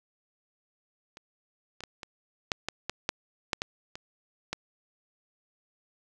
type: clicks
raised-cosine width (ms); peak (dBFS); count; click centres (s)
0.2; -28 / -25 / -21 / -23 / -9 / -13 / -13 / -9 / -9 / -13 / -22 / -14; 12; 1.171 / 1.806 / 1.837 / 2.032 / 2.518 / 2.686 / 2.896 / 3.091 / 3.532 / 3.619 / 3.955 / 4.53
effects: none